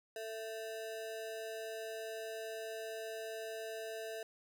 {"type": "ring-modulated tone", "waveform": "square", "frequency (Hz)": 554.4, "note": "C#5", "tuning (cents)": 0, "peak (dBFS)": -39, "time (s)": [0.16, 4.23], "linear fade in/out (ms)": 2, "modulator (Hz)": 110, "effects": []}